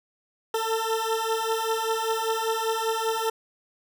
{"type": "beating tone pair", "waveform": "20% pulse", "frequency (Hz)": [444.6, 449.7], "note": ["A4", "A4"], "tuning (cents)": [18, 38], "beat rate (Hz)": 5.1, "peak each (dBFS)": [-23, -22], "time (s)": [0.54, 3.3], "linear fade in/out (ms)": 5, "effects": []}